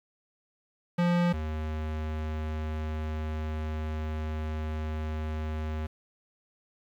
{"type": "tone pair in turn", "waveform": "square", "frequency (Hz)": [174.5, 77.73], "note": ["F3", "D#2"], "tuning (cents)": [-1, -1], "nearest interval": "octave + major second", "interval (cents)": 1400, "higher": "first", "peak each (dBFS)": [-23, -31], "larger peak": "first", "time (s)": [[0.98, 1.33], [1.33, 5.87]], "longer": "second", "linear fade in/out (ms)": 10, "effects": ["low-pass 3000 Hz 12 dB/octave", "9-bit"]}